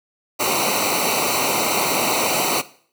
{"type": "noise with comb filter", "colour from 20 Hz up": "pink", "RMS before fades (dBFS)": -20, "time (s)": [0.39, 2.62], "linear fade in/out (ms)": 20, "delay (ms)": 0.59, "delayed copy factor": -0.95, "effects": ["noise-tail reverb RT60 0.5 s tail -17 dB re dry", "high-pass 150 Hz 12 dB/octave"]}